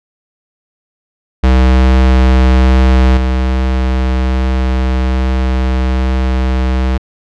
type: tone with level steps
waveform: square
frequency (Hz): 64.2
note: C2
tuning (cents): -32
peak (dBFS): -6 / -11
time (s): 1.43-6.98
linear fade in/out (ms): 10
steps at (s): 3.17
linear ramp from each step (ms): 2
effects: low-pass 4000 Hz 12 dB/octave